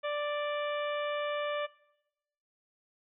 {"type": "harmonic tone", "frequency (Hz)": 588, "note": "D5", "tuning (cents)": 2, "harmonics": [1, 2, 3, 4, 5, 6], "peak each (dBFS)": [-32, -38, -42, -44, -46, -48], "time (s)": [0.03, 1.67], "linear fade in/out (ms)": 20, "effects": ["noise-tail reverb RT60 0.9 s tail -21 dB re dry"]}